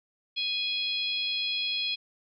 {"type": "harmonic tone with a mistuned harmonic", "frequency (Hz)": 830.6, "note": "G#5", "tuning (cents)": 0, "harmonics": [3, 4, 5, 6], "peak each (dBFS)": [-34, -30, -33, -42], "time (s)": [0.36, 1.96], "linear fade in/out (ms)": 20, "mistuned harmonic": 6, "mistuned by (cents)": 19, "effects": []}